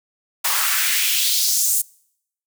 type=noise with high-pass filter sweep; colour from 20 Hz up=white; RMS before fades=-19 dBFS; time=0.44-1.82 s; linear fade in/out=10 ms; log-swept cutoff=900 to 8700 Hz; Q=2.1; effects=noise-tail reverb RT60 0.7 s tail -25 dB re dry